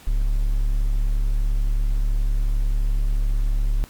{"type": "tone", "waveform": "triangle", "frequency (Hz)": 35.73, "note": "D1", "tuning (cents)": -47, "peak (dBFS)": -15, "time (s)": [0.07, 3.84], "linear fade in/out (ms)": 0, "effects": ["pink hiss -47 dBFS RMS until 3.89 s", "MP3 96 kbps"]}